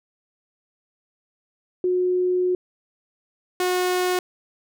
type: tone pair in turn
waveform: sine / sawtooth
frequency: 363.3 / 363.3 Hz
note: F#4 / F#4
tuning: -32 / -32 cents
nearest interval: unison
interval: 0 cents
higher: neither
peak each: -18 / -16 dBFS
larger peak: second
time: 1.84-2.55 / 3.6-4.19 s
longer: first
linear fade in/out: 2 ms
effects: none